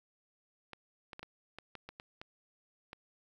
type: clicks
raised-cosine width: 0.3 ms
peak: -29 dBFS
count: 10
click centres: 0.733 / 1.132 / 1.194 / 1.23 / 1.586 / 1.753 / 1.89 / 1.999 / 2.215 / 2.931 s
effects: 10-bit